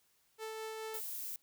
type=tone with tremolo; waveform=sawtooth; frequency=440 Hz; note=A4; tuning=in tune; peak=-36 dBFS; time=0.38-1.01 s; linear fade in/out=50 ms; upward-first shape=triangle; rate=4.7 Hz; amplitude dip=25%
type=noise; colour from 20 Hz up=violet; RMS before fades=-42 dBFS; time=0.94-1.36 s; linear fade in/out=2 ms
effects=white hiss -73 dBFS RMS until 1.42 s